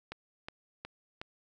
click train, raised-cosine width 0.3 ms, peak -24 dBFS, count 4, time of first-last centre 0.12-1.215 s, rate 2.74 Hz, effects none

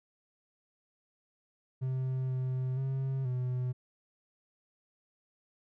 triangle tone with pitch steps, 130.1 / 129 / 133.8 / 125.9 Hz, C3 / C3 / C3 / B2, -9 / -24 / +39 / +34 cents, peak -28 dBFS, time 1.81-3.73 s, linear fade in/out 20 ms, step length 480 ms, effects none

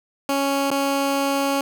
15% pulse tone with dropouts, 277.2 Hz, C#4, in tune, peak -13 dBFS, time 0.29-1.61 s, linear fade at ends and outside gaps 1 ms, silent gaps 0.704-0.714 s, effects none

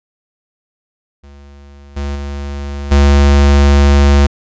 square tone with level steps, 70.7 Hz, C#2, 35 cents sharp, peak -36 / -18 / -21 / -6 dBFS, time 1.23-4.27 s, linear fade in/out 10 ms, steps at 1.96 / 2.15 / 2.91 s, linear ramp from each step 10 ms, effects resampled to 16000 Hz

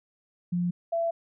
sine tone pair in turn, 176 / 670.5 Hz, F3 / E5, +14 / +29 cents, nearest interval octave + major seventh, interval 2315 cents, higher second, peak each -24 dBFS, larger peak neither, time 0.52-0.71 / 0.92-1.11 s, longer neither, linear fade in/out 10 ms, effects none

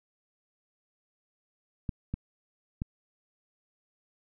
clicks, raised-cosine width 5 ms, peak -19 dBFS, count 3, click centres 1.892 / 2.14 / 2.819 s, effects none

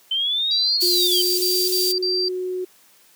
sine linear two-way sweep, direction up then down, 3060 to 4435 to 3060 Hz, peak -19 dBFS, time 0.11-1.22 s, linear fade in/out 5 ms, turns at 0.84 s
sine tone bursts, 4700 Hz, D8, 1 cent sharp, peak -20 dBFS, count 6, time 0.51-2.285 s, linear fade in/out 2 ms, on 260 ms, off 43 ms
white high-pass noise, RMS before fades -25 dBFS, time 0.8-1.93 s, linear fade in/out 20 ms, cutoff 3600 Hz, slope 24 dB/octave
sine tone with pitch glide, 355.4 to 366.9 Hz, F4 to F#4, +30 to -15 cents, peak -23 dBFS, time 0.82-2.65 s, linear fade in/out 10 ms, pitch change +55 cents, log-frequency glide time 0.93-1.7 s
effects white hiss -54 dBFS RMS until 3.15 s + high-pass 150 Hz 12 dB/octave

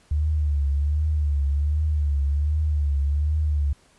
sine tone with vibrato, 73.42 Hz, D2, in tune, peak -19 dBFS, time 0.11-3.73 s, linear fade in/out 5 ms, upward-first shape triangle, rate 1.3 Hz, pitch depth 96 cents each way, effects pink hiss -58 dBFS RMS until 3.98 s + resampled to 24000 Hz

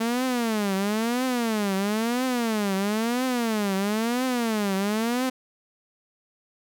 sawtooth tone with vibrato, 222.6 Hz, A3, 20 cents sharp, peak -19 dBFS, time 0-5.3 s, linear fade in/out 10 ms, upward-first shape triangle, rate 1 Hz, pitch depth 280 cents each way, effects none

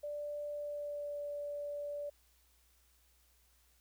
sine tone with pitch glide, 587.3 to 580.9 Hz, D5 to D5, 0 to -19 cents, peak -38 dBFS, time 0.03-2.1 s, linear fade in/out 10 ms, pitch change -19 cents, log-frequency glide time 0.51-1.18 s, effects added 60 Hz sine -70 dBFS peak until 3.8 s + white hiss -71 dBFS RMS until 3.8 s

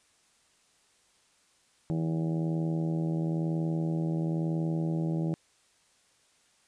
harmonic tone, 81 Hz, E2, 30 cents flat, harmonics 2 / 3 / 4 / 5 / 6 / 7 / 8 / 9 / 10, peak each -28 / -43 / -34 / -43 / -47 / -43 / -51 / -50 / -51 dBFS, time 1.9-5.34 s, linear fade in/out 0 ms, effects white hiss -66 dBFS RMS until 6.67 s + resampled to 22050 Hz

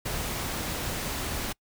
pink noise, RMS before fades -32 dBFS, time 0.05-1.53 s, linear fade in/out 10 ms, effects noise-tail reverb RT60 0.1 s tail -26 dB re dry

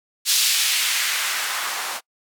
blue noise with band-pass filter sweep, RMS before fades -22 dBFS, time 0.25-2.01 s, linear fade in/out 50 ms, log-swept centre 4100 to 820 Hz, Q 1.1, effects noise-tail reverb RT60 0.1 s tail -26 dB re dry

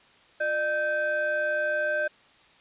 triangle ring-modulated tone, 476.6 Hz, A#4, 38 cents sharp, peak -19 dBFS, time 0.4-2.08 s, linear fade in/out 10 ms, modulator 1080 Hz, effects white hiss -57 dBFS RMS until 2.6 s + resampled to 8000 Hz

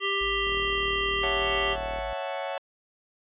harmonic tone, 395 Hz, G4, 13 cents sharp, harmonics 1 / 3 / 5 / 7 / 8, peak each -31 / -31 / -31 / -31 / -31 dBFS, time 0-1.77 s, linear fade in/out 50 ms
triangle tone, 53 Hz, G#1, 36 cents sharp, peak -35 dBFS, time 0.21-2.13 s, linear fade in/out 0 ms
click train, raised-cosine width 2 ms, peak -30 dBFS, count 60, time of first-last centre 0.47-1.987 s, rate 38.9 Hz
40% pulse chord, F# minor seventh, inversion second, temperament equal, 554.4 / 659.3 / 740 / 880 Hz, C#5 / E5 / F#5 / A5, 0 / 0 / 0 / 0 cents, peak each -33 / -35 / -35 / -37 dBFS, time 1.23-2.58 s, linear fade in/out 2 ms
effects resampled to 8000 Hz

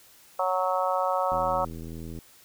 harmonic tone, 185 Hz, F#3, in tune, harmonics 3 / 4 / 5 / 6 / 7, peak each -28 / -29 / -30 / -31 / -31 dBFS, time 0.39-1.65 s, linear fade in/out 5 ms
click train, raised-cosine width 3 ms, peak -27 dBFS, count 72, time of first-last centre 1.32-2.188 s, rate 81.8 Hz
effects white hiss -55 dBFS RMS until 2.44 s

